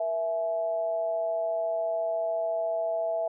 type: tone with amplitude modulation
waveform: sine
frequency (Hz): 659.3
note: E5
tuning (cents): 0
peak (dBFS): -23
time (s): 0-3.28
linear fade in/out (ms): 5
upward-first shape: sine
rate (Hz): 186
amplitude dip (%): 60
effects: none